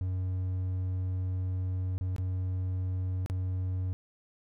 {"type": "tone with dropouts", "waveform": "triangle", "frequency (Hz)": 92.5, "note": "F#2", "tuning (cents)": 0, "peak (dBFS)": -27, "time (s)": [0.01, 3.93], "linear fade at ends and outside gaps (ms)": 0, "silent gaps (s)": [[1.98, 2.01], [2.163, 2.182], [3.261, 3.299]], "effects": []}